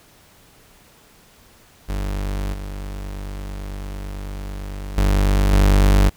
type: tone with level steps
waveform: 40% pulse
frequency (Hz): 49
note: G1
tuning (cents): 0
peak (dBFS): -21 / -27 / -13 / -10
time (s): 1.88-6.1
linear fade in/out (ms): 20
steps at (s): 2.53 / 4.97 / 5.52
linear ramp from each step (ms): 10
effects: pink hiss -51 dBFS RMS until 6.16 s